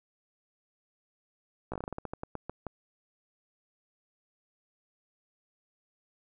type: slowing click train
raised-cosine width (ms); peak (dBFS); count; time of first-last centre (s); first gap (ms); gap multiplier
1; -22; 15; 1.72-2.667; 16; 1.2
effects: none